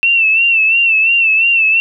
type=tone with vibrato; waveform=sine; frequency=2682 Hz; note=E7; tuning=29 cents sharp; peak=-8 dBFS; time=0.03-1.8 s; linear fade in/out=0 ms; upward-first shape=sine; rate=2.9 Hz; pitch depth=62 cents each way; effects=none